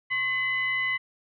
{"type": "tone with frequency modulation", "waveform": "sine", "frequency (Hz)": 2024, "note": "B6", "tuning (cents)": 42, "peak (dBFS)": -24, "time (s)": [0.1, 0.98], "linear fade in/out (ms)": 20, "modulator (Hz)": 949, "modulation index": 0.51, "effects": []}